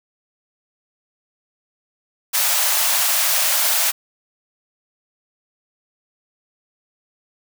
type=high-pass noise; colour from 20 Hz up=white; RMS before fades=-18 dBFS; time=2.33-3.92 s; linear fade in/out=20 ms; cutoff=560 Hz; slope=96 dB/octave; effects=none